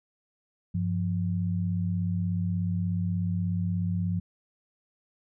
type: tone pair together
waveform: sine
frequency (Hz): 98 / 174.62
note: G2 / F3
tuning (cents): 0 / 0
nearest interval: minor seventh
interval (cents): 1000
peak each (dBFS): -28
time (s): 0.74-4.2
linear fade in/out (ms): 10
effects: none